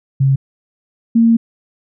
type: tone pair in turn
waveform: sine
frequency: 135.5 / 229.4 Hz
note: C#3 / A#3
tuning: -39 / -28 cents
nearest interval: major sixth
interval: 911 cents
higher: second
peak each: -9 / -7 dBFS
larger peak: second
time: 0.2-0.36 / 1.15-1.37 s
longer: second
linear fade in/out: 10 ms
effects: none